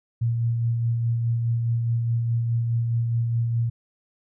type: tone with tremolo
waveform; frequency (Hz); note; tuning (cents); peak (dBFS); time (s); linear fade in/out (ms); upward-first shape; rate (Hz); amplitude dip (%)
sine; 116.7; A#2; +2; -19; 0.21-3.7; 10; sine; 4.8; 30
effects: none